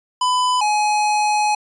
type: tone pair in turn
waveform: square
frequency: 1001 / 841.7 Hz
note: B5 / G#5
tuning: +23 / +23 cents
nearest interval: minor third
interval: 300 cents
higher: first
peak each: -16 dBFS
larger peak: neither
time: 0.21-0.61 / 0.61-1.55 s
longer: second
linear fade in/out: 5 ms
effects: resampled to 22050 Hz